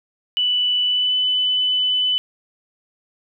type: tone with pitch glide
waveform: sine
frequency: 2972 to 3003 Hz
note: F#7 to F#7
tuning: +7 to +25 cents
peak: -16 dBFS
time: 0.37-2.18 s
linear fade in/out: 0 ms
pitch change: +18 cents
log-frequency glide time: 0.84-1.19 s
effects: none